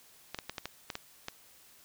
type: clicks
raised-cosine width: 0.2 ms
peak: -19 dBFS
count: 8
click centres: 0.346 / 0.388 / 0.496 / 0.582 / 0.656 / 0.902 / 0.954 / 1.284 s
effects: white hiss -59 dBFS RMS until 1.84 s